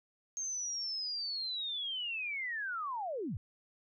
sine linear sweep, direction down, 6430 to 74 Hz, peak -35 dBFS, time 0.37-3.37 s, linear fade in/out 0 ms, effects none

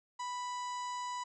harmonic tone, 987.8 Hz, B5, in tune, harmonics 1 / 2 / 3 / 4 / 5 / 6 / 7 / 8, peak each -37 / -50 / -54 / -53 / -55 / -60 / -52 / -58 dBFS, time 0.19-1.24 s, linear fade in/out 10 ms, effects none

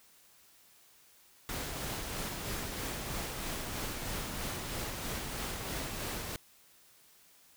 pink noise with tremolo, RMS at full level -37 dBFS, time 1.49-6.36 s, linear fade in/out 0 ms, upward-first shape sine, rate 3.1 Hz, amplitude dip 30%, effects white hiss -62 dBFS RMS until 7.56 s

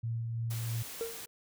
sine tone with tremolo, 115.2 Hz, A#2, 20 cents flat, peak -31 dBFS, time 0.03-0.83 s, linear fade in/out 10 ms, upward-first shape sine, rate 3 Hz, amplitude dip 25%
white noise, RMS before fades -44 dBFS, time 0.5-1.26 s, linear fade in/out 10 ms
triangle tone with exponential decay, 458.9 Hz, A#4, 27 cents flat, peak -28 dBFS, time 1.01-1.27 s, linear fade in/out 0 ms, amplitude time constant 56 ms
effects none

